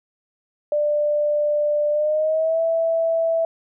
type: tone with pitch glide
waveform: sine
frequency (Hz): 593 to 658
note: D5 to E5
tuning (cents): +17 to -3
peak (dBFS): -17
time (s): 0.72-3.45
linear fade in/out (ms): 2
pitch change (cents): +180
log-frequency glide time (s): 1.91-2.61
effects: none